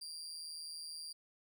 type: tone with amplitude modulation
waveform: 35% pulse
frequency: 4742 Hz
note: D8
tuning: 16 cents sharp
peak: -40 dBFS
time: 0.01-1.13 s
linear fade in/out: 10 ms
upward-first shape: sine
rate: 159 Hz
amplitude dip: 65%
effects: none